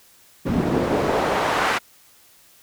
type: noise with band-pass filter sweep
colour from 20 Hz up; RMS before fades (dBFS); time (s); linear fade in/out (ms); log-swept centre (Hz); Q
pink; -21; 0.45-1.79; 20; 210 to 1400; 1.1
effects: white hiss -53 dBFS RMS until 2.62 s